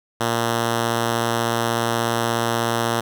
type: tone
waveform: 5% pulse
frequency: 116.54 Hz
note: A#2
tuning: in tune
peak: -8 dBFS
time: 0.2-3.01 s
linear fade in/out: 10 ms
effects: none